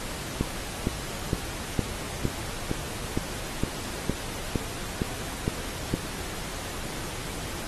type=click train; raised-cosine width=3 ms; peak=-11 dBFS; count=13; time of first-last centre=0.41-5.94 s; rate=2.17 Hz; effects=pink hiss -36 dBFS RMS until 7.67 s + AAC 32 kbps